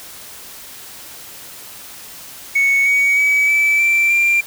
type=tone with pitch steps; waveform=triangle; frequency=2217 / 2248 / 2279 / 2311 / 2343 / 2376 Hz; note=C#7 / C#7 / C#7 / D7 / D7 / D7; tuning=0 / +24 / +47 / -28 / -5 / +20 cents; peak=-9 dBFS; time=2.55-4.41 s; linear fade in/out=10 ms; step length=310 ms; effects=tanh soft clip ceiling -6 dBFS + white hiss -36 dBFS RMS until 4.46 s